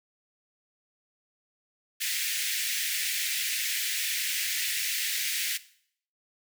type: high-pass noise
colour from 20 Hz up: pink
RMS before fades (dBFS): -30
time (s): 2-5.58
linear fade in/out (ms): 20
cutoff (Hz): 1800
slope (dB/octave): 48
effects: noise-tail reverb RT60 0.6 s tail -17 dB re dry